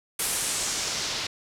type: noise with low-pass filter sweep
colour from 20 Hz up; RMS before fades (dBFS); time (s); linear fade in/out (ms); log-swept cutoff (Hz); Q
white; -29; 0.19-1.27; 5; 11000 to 4500; 1.7
effects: none